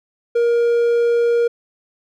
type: tone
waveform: triangle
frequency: 471.4 Hz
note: A#4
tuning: 19 cents sharp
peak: -11 dBFS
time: 0.35-1.48 s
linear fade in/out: 10 ms
effects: none